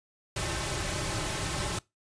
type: noise with comb filter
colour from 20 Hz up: pink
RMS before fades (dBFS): -32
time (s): 0.36-1.79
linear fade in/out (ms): 5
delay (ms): 4.2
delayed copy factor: -0.7
effects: noise-tail reverb RT60 0.2 s tail -22 dB re dry + resampled to 22050 Hz